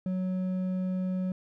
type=tone with hard clipping; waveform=sine; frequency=185 Hz; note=F#3; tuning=in tune; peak=-29 dBFS; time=0.06-1.32 s; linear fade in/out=2 ms; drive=5 dB; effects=none